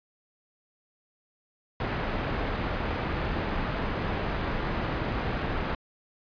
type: low-pass noise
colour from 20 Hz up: pink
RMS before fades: -30 dBFS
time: 1.8-5.75 s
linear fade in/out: 2 ms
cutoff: 2100 Hz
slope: 12 dB/octave
effects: resampled to 11025 Hz